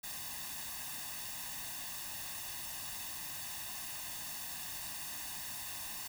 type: noise with comb filter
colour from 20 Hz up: white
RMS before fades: -43 dBFS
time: 0.03-6.08 s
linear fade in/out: 10 ms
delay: 1.1 ms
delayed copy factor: +0.75
effects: none